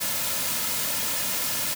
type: noise with comb filter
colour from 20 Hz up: white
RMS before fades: -27 dBFS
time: 0-1.75 s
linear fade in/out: 20 ms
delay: 2.6 ms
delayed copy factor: -0.5
effects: none